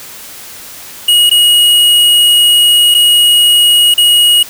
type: tone with dropouts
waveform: square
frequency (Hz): 2892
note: F#7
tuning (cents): -40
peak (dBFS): -5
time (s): 1.08-4.43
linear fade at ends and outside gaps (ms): 5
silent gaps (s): 1.296-1.312 / 2.943-2.947 / 3.941-3.978
effects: white hiss -30 dBFS RMS until 4.49 s